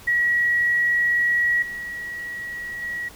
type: tone with level steps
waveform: sine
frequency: 1918 Hz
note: A#6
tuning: 49 cents sharp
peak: -17 / -29 / -26 dBFS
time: 0.07-3.09 s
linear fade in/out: 10 ms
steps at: 1.62 / 2.82 s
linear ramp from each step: 5 ms
effects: pink hiss -45 dBFS RMS until 3.15 s